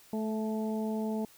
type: harmonic tone with a mistuned harmonic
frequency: 217.5 Hz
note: A3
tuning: 20 cents flat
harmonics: 1 / 2 / 3 / 4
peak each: -31 / -37 / -41 / -43 dBFS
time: 0.13-1.25 s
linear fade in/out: 2 ms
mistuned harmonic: 3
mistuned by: +18 cents
effects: white hiss -58 dBFS RMS until 1.37 s